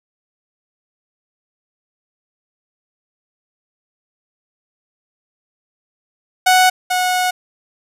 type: tone pair in turn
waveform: sawtooth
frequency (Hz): 740 / 731.9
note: F#5 / F#5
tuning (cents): 0 / -19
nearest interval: unison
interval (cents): 19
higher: first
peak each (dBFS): -5 / -11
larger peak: first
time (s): 6.46-6.7 / 6.9-7.31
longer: second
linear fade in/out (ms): 10
effects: resampled to 32000 Hz + 7-bit